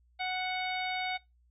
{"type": "harmonic tone", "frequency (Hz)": 740, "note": "F#5", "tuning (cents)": 0, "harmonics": [1, 2, 3, 4, 5, 6], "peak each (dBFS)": [-34, -42, -36, -46, -41, -48], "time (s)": [0.19, 1.18], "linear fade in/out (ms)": 20, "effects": ["noise-tail reverb RT60 0.2 s tail -22 dB re dry", "added 60 Hz sine -63 dBFS peak until 1.5 s"]}